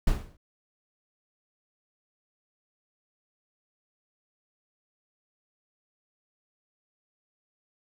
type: noise with exponential decay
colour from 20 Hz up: brown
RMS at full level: -20 dBFS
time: 0.07-0.37 s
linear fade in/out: 5 ms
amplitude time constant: 64 ms
effects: none